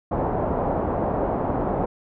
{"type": "low-pass noise", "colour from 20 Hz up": "white", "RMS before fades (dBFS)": -24, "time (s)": [0.11, 1.86], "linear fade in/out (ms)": 10, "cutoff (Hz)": 830, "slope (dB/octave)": 24, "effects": []}